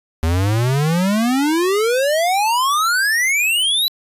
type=exponential sweep; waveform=square; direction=up; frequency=78.6 to 4017 Hz; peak=-15 dBFS; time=0.23-3.88 s; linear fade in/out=0 ms; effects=resampled to 32000 Hz